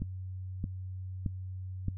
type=click train; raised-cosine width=5 ms; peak=-20 dBFS; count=4; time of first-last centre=0.02-1.883 s; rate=1.61 Hz; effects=noise-tail reverb RT60 0.1 s tail -19 dB re dry + added 93 Hz sine -37 dBFS peak until 1.97 s